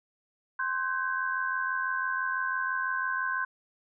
sine tone cluster, 1049 / 1528 / 1614 Hz, C6 / G6 / G#6, +4 / -45 / -50 cents, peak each -32 / -30 / -36 dBFS, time 0.59-3.45 s, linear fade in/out 5 ms, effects none

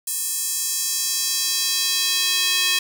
square tone with high-pass filter sweep, 362.9 Hz, F#4, 34 cents flat, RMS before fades -22 dBFS, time 0.07-2.79 s, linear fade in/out 5 ms, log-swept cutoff 8800 to 2900 Hz, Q 1.4, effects none

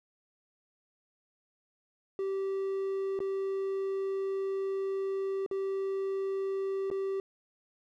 triangle tone with dropouts, 388.3 Hz, G4, 16 cents flat, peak -28 dBFS, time 2.19-7.2 s, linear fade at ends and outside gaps 1 ms, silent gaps 3.191-3.203 / 5.463-5.512 / 6.902-6.913 s, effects none

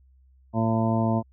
harmonic tone, 112.7 Hz, A2, 42 cents sharp, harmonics 1 / 2 / 3 / 4 / 5 / 6 / 8 / 9, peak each -25 / -24 / -32 / -39 / -34 / -29 / -32 / -37 dBFS, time 0.53-1.23 s, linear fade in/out 50 ms, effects added 65 Hz sine -54 dBFS peak until 1.32 s

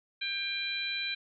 harmonic tone, 795 Hz, G5, 24 cents sharp, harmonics 2 / 3 / 4 / 5, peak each -40 / -35 / -41 / -35 dBFS, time 0.21-1.15 s, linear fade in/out 10 ms, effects none

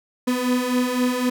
35% pulse beating tone pair, 246.9 / 250.8 Hz, B3 / B3, 0 / +27 cents, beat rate 3.9 Hz, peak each -23 / -19 dBFS, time 0.27-1.3 s, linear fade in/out 10 ms, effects none

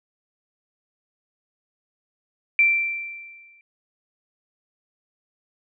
sine tone with exponential decay, 2349 Hz, D7, in tune, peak -12 dBFS, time 2.59-3.61 s, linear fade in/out 1 ms, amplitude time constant 220 ms, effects none

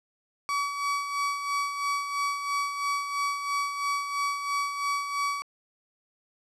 35% pulse tone with tremolo, 1138 Hz, C#6, 45 cents sharp, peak -23 dBFS, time 0.49-5.42 s, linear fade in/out 0 ms, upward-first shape sine, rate 3 Hz, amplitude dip 55%, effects low-pass 8000 Hz 12 dB/octave

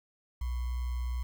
sine tone with sample-and-hold, 61.2 Hz, B1, 15 cents flat, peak -30 dBFS, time 0.41-1.23 s, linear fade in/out 5 ms, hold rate 1050 Hz, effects none

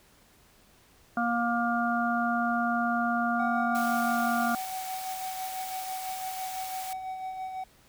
harmonic tone, 236 Hz, A#3, 22 cents sharp, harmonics 1 / 3 / 5 / 6, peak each -29 / -29 / -33 / -31 dBFS, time 1.17-4.55 s, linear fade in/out 2 ms
triangle tone with tremolo, 753 Hz, F#5, 30 cents sharp, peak -30 dBFS, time 3.39-7.64 s, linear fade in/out 5 ms, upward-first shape sine, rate 6 Hz, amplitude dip 40%
white high-pass noise, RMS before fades -41 dBFS, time 3.75-6.93 s, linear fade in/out 0 ms, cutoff 530 Hz, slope 96 dB/octave
effects pink hiss -60 dBFS RMS until 7.88 s

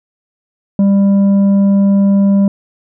sine tone with tanh clipping, 198.2 Hz, G3, 19 cents sharp, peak -8 dBFS, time 0.79-2.48 s, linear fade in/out 2 ms, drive 6 dB, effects none

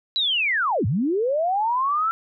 sine linear two-way sweep, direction down then up, 4000 to 89 to 1352 Hz, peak -19 dBFS, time 0.16-2.11 s, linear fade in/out 0 ms, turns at 0.86 s, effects none

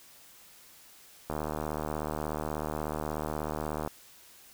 click train, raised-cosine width 1 ms, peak -19 dBFS, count 198, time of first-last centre 1.3-3.875 s, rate 76.5 Hz, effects white hiss -55 dBFS RMS until 4.53 s

